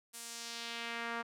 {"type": "tone with band-pass filter sweep", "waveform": "sawtooth", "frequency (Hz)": 233.1, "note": "A#3", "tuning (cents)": 0, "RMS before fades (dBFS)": -42, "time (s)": [0.13, 1.23], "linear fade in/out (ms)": 20, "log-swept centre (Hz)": [10000, 1300], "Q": 1.3, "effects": []}